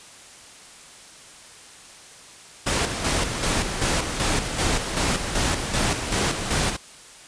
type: noise with tremolo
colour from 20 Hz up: pink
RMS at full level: -22 dBFS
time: 2.66-6.77 s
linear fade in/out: 10 ms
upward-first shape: square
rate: 2.6 Hz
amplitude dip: 50%
effects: white hiss -45 dBFS RMS until 7.27 s + resampled to 22050 Hz